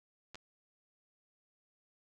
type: clicks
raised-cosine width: 0.2 ms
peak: -30 dBFS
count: 2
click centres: 0.346 / 0.355 s
effects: none